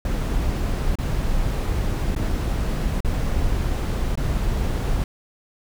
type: noise with dropouts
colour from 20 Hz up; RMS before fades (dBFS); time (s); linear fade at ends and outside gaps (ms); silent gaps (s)
brown; -22; 0.05-5.04; 2; 0.955-0.986 / 2.151-2.162 / 3.005-3.047 / 4.155-4.174
effects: none